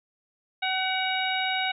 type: harmonic tone with a mistuned harmonic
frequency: 754 Hz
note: F#5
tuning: 32 cents sharp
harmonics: 1 / 2 / 3 / 4 / 5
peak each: -29 / -32 / -30 / -33 / -32 dBFS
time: 0.62-1.72 s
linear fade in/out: 10 ms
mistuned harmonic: 4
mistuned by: -71 cents
effects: none

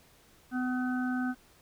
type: harmonic tone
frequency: 252.3 Hz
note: B3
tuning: 37 cents sharp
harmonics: 1 / 3 / 5 / 6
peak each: -29 / -40 / -44 / -38 dBFS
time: 0.51-1.35 s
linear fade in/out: 50 ms
effects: pink hiss -61 dBFS RMS until 1.61 s

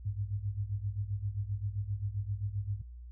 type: tone with tremolo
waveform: sine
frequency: 101.4 Hz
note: G#2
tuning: 41 cents flat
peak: -29 dBFS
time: 0.05-2.82 s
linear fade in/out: 10 ms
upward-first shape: sine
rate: 7.6 Hz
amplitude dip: 80%
effects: added 60 Hz sine -44 dBFS peak until 3.11 s

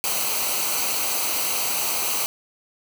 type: noise with comb filter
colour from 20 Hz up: white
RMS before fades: -24 dBFS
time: 0.04-2.26 s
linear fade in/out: 0 ms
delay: 0.57 ms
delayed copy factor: -0.65
effects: none

